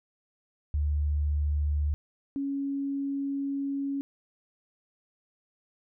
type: tone pair in turn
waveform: sine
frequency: 73.8 / 277.7 Hz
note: D2 / C#4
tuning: +9 / +3 cents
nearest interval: octave + major seventh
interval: 2294 cents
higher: second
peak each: -24 / -28 dBFS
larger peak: first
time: 0.74-1.94 / 2.36-4.01 s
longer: second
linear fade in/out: 0 ms
effects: none